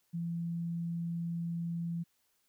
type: tone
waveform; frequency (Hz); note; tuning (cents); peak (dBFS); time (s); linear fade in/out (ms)
sine; 169.1; E3; +44; -33; 0.13-2.04; 20
effects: white hiss -75 dBFS RMS until 2.48 s